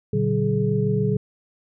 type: tone cluster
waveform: sine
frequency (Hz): 118.3 / 145.4 / 189.9 / 422.1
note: A#2 / D3 / F#3 / G#4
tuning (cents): +26 / -17 / +45 / +28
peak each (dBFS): -24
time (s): 0.13-1.17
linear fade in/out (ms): 5
effects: none